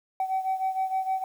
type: beating tone pair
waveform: sine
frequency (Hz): 759 / 765.5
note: F#5 / G5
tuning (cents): +44 / -41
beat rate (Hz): 6.5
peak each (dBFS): -25 / -29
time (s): 0.2-1.24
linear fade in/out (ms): 2
effects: tanh soft clip ceiling -21 dBFS + 9-bit